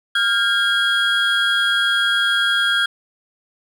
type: tone cluster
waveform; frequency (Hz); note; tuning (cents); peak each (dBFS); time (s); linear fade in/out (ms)
triangle; 1400 / 1611 / 3301; F6 / G6 / G#7; +4 / +47 / -11; -18; 0.15-2.86; 5
effects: none